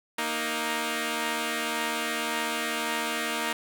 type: tone pair together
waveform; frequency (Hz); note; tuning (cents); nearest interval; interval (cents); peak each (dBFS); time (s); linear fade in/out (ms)
5% pulse; 233.1 / 311.4; A#3 / D#4; 0 / +2; perfect fourth; 502; -19; 0.18-3.53; 5
effects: none